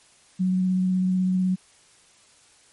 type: tone with vibrato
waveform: sine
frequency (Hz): 185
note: F#3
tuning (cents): 0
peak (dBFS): -19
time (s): 0.39-1.56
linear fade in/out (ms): 20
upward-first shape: triangle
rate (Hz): 16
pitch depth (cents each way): 16
effects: white hiss -56 dBFS RMS until 2.72 s + MP3 48 kbps